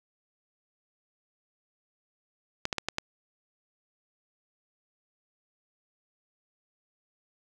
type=clicks; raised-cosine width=0.2 ms; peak=-11 dBFS; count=5; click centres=2.654 / 2.728 / 2.783 / 2.886 / 2.984 s; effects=none